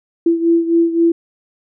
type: beating tone pair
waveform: sine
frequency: 334.2 / 338 Hz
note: E4 / E4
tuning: +24 / +43 cents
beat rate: 3.8 Hz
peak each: -12 / -17 dBFS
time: 0.26-1.12 s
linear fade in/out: 5 ms
effects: none